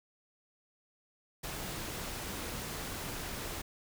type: noise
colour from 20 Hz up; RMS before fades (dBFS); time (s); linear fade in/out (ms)
pink; -40; 1.43-3.62; 10
effects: none